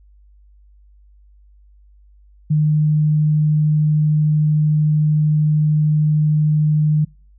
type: tone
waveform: sine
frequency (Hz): 152.2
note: D#3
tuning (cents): -38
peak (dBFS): -12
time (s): 2.5-7.05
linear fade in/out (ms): 10
effects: noise-tail reverb RT60 0.4 s tail -26 dB re dry + added 50 Hz sine -46 dBFS peak until 7.38 s